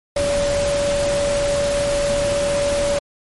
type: tone in noise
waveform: sine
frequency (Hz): 572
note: D5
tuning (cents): -46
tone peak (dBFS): -17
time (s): 0.16-2.99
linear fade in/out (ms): 5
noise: pink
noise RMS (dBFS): -25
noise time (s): 0.16-2.99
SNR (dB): +5
effects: MP3 48 kbps